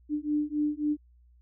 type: beating tone pair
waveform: sine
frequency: 296.2 / 299.9 Hz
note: D4 / D4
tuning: +15 / +36 cents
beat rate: 3.7 Hz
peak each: -29 dBFS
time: 0.09-0.97 s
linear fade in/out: 50 ms
effects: added 60 Hz sine -56 dBFS peak until 1.41 s